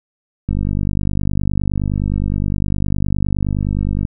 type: click train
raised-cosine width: 5 ms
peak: -7 dBFS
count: 178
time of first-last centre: 0.49-4.051 s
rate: 49.7 Hz
effects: none